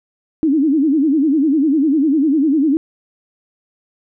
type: tone with vibrato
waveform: sine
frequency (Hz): 293.7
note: D4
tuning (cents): 0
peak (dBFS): -11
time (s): 0.43-2.77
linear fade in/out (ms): 0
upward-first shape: sine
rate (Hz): 10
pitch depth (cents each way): 180
effects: none